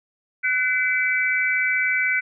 sine tone cluster, 1499 / 2035 / 2301 Hz, F#6 / C7 / D7, +22 / -49 / -36 cents, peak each -23 dBFS, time 0.43-2.21 s, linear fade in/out 20 ms, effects none

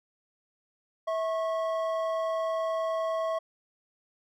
triangle tone pair together, 650 / 1093.2 Hz, E5 / C#6, -24 / -24 cents, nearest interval major sixth, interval 900 cents, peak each -26 / -32 dBFS, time 1.07-3.39 s, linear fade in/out 10 ms, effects none

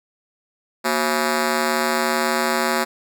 10% pulse ring-modulated tone, 303.6 Hz, D#4, 42 cents flat, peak -7 dBFS, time 0.84-2.85 s, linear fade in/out 20 ms, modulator 69.1 Hz, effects none

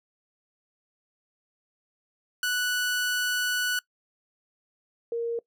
sawtooth / sine tone pair in turn, 1480 / 466.2 Hz, F#6 / A#4, 0 / 0 cents, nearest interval octave + minor sixth, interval 2000 cents, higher first, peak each -21 / -26 dBFS, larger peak first, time 2.43-3.79 / 5.12-5.39 s, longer first, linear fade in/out 2 ms, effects noise-tail reverb RT60 0.1 s tail -22 dB re dry

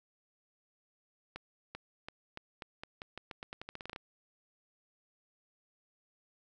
accelerating click train, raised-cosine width 0.3 ms, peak -26 dBFS, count 19, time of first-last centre 1.36-3.961 s, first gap 390 ms, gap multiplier 0.86, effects none

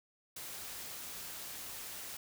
white noise, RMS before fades -45 dBFS, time 0.36-2.17 s, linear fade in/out 5 ms, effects none

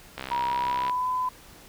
click train, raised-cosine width 0.3 ms, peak -17 dBFS, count 48, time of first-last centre 0.18-0.896 s, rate 65.6 Hz
sine tone with pitch glide, 956 to 1008.8 Hz, A#5 to B5, +43 to +36 cents, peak -24 dBFS, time 0.31-1.29 s, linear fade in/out 5 ms, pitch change +93 cents, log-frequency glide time 0.48-1.08 s
effects pink hiss -50 dBFS RMS until 1.68 s

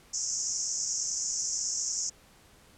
white band-pass noise, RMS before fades -32 dBFS, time 0.13-2.1 s, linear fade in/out 10 ms, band 5400 to 7300 Hz, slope 96 dB/octave, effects pink hiss -58 dBFS RMS until 2.77 s + low-pass 12000 Hz 12 dB/octave

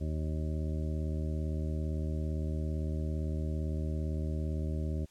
harmonic tone, 77.7 Hz, D#2, 2 cents flat, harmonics 1 / 2 / 3 / 4 / 5 / 7 / 8, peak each -32 / -38 / -42 / -44 / -46 / -49 / -50 dBFS, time 0-5.06 s, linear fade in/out 20 ms, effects white hiss -65 dBFS RMS until 5.1 s + low-pass 9000 Hz 12 dB/octave

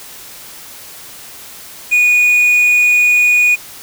triangle tone with quantisation, 2460 Hz, D#7, 20 cents flat, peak -6 dBFS, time 1.91-3.56 s, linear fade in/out 20 ms, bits 6, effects white hiss -34 dBFS RMS until 3.82 s

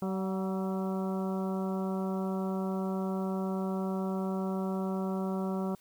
harmonic tone with a mistuned harmonic, 190.6 Hz, G3, 48 cents flat, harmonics 1 / 2 / 3 / 4 / 5 / 6 / 7, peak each -31 / -37 / -41 / -43 / -45 / -47 / -48 dBFS, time 0.02-5.75 s, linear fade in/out 2 ms, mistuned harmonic 4, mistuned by -39 cents, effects white hiss -63 dBFS RMS until 5.8 s

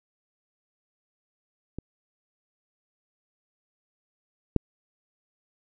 clicks, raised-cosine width 3 ms, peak -21 / -7 dBFS, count 2, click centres 1.786 / 4.563 s, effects none

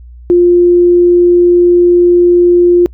sine tone, 351.2 Hz, F4, 10 cents sharp, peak -3 dBFS, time 0.3-2.86 s, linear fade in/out 0 ms, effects noise-tail reverb RT60 0.1 s tail -26 dB re dry + added 60 Hz sine -30 dBFS peak until 2.93 s

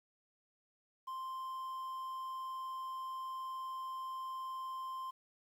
triangle tone with quantisation, 1046.5 Hz, C6, in tune, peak -38 dBFS, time 1.07-5.11 s, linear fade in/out 10 ms, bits 11, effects none

